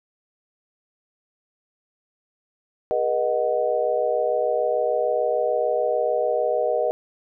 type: chord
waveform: sine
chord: G# minor seventh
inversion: none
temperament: equal with one note detuned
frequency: 415.3 / 482 / 622.3 / 740 Hz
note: G#4 / B4 / D#5 / F#5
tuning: 0 / -42 / 0 / 0 cents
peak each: -29 / -23 / -23 / -28 dBFS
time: 2.91-6.91 s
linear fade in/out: 0 ms
effects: none